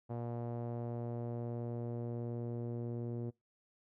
sawtooth tone with low-pass filter sweep, 118.6 Hz, A#2, 30 cents sharp, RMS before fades -40 dBFS, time 0.09-3.31 s, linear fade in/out 20 ms, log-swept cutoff 720 to 410 Hz, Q 1.7, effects noise-tail reverb RT60 0.2 s tail -24 dB re dry

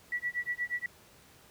sine tone with tremolo, 1948 Hz, B6, 24 cents flat, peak -28 dBFS, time 0.12-0.86 s, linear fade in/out 2 ms, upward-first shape sine, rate 8.4 Hz, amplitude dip 100%, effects pink hiss -58 dBFS RMS until 1.5 s + high-pass 60 Hz 12 dB/octave

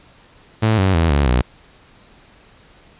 sawtooth tone with pitch steps, 110 / 95.21 / 82.41 / 71.33 / 61.74 Hz, A2 / G2 / E2 / D2 / B1, 0 / -50 / 0 / -50 / 0 cents, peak -9 dBFS, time 0.62-1.42 s, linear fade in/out 10 ms, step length 160 ms, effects pink hiss -49 dBFS RMS until 2.99 s + resampled to 8000 Hz

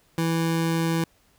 25% pulse tone, 164.81 Hz, E3, in tune, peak -18 dBFS, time 0.18-1.04 s, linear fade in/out 2 ms, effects pink hiss -62 dBFS RMS until 1.38 s

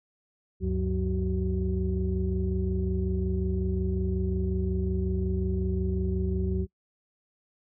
sine tone cluster, 69.7 / 95.2 / 184.3 / 377.2 Hz, C#2 / F#2 / F#3 / F#4, +10 / +50 / -7 / +33 cents, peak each -28 / -31 / -30 / -32 dBFS, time 0.6-6.67 s, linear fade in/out 50 ms, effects noise-tail reverb RT60 0.1 s tail -25 dB re dry + tanh soft clip ceiling -16 dBFS

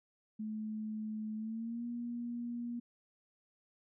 sine tone with pitch glide, 216 to 238.3 Hz, A3 to A#3, -32 to +38 cents, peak -37 dBFS, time 0.39-2.8 s, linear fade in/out 10 ms, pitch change +170 cents, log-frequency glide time 1.36-1.85 s, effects none

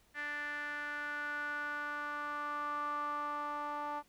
sawtooth tone with band-pass filter sweep, 293.7 Hz, D4, in tune, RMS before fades -39 dBFS, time 0.14-4.03 s, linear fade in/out 50 ms, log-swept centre 1800 to 990 Hz, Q 6.4, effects pink hiss -69 dBFS RMS until 4.08 s

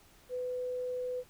sine tone, 500 Hz, B4, 21 cents sharp, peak -33 dBFS, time 0.29-1.24 s, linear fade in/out 50 ms, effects pink hiss -61 dBFS RMS until 1.29 s

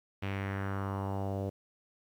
sawtooth tone with low-pass filter sweep, 98 Hz, G2, in tune, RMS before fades -35 dBFS, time 0.22-1.5 s, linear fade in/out 10 ms, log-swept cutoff 2700 to 540 Hz, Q 2.7, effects 10-bit

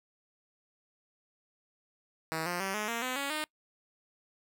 5% pulse tone with pitch steps, 160.6 / 176.15 / 193.21 / 211.9 / 232.4 / 254.9 / 279.6 / 306.7 Hz, E3 / F3 / G3 / G#3 / A#3 / C4 / C#4 / D#4, -45 / +15 / -25 / +35 / -5 / -45 / +15 / -25 cents, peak -21 dBFS, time 2.32-3.44 s, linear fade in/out 0 ms, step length 140 ms, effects noise-tail reverb RT60 0.1 s tail -24 dB re dry

